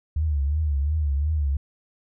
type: tone with vibrato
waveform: sine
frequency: 73.7 Hz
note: D2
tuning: 7 cents sharp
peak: -20 dBFS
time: 0.16-1.57 s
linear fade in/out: 5 ms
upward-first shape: triangle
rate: 2.8 Hz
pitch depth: 140 cents each way
effects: none